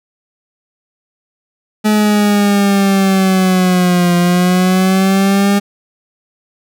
40% pulse linear two-way sweep, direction down then up, 213.7 to 174.61 to 202.1 Hz, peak -8 dBFS, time 1.84-5.6 s, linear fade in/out 20 ms, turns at 4.16 s, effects none

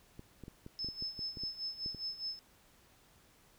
clicks, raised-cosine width 3 ms, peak -34 dBFS, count 12, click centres 0.194 / 0.437 / 0.481 / 0.664 / 0.846 / 0.887 / 1.024 / 1.192 / 1.372 / 1.436 / 1.861 / 1.947 s
sine tone with tremolo, 5230 Hz, E8, 15 cents flat, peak -35 dBFS, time 0.79-2.39 s, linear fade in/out 0 ms, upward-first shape sine, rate 4.9 Hz, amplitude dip 80%
effects pink hiss -65 dBFS RMS until 3.58 s

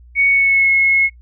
sine tone with pitch glide, 2228 to 2175 Hz, C#7 to C#7, +8 to -33 cents, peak -10 dBFS, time 0.15-1.1 s, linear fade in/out 50 ms, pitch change -41 cents, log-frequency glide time 0.28-0.7 s, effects noise-tail reverb RT60 0.1 s tail -20 dB re dry + added 60 Hz sine -40 dBFS peak until 1.21 s

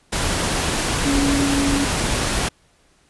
sine tone in noise, 280 Hz, C#4, 18 cents sharp, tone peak -18 dBFS, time 1.05-1.85 s, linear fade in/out 10 ms, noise pink, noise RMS -21 dBFS, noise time 0.12-2.49 s, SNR 0 dB, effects pink hiss -58 dBFS RMS until 3.09 s + resampled to 24000 Hz

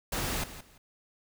pink noise with echo, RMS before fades -32 dBFS, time 0.12-0.44 s, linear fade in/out 5 ms, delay 170 ms, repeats 2, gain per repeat -13 dB, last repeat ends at 0.78 s, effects none

